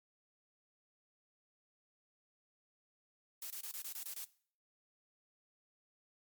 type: noise bursts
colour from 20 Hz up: blue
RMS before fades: -44 dBFS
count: 8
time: 3.42-4.244 s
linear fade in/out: 2 ms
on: 82 ms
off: 24 ms
effects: noise-tail reverb RT60 0.5 s tail -19 dB re dry + MP3 96 kbps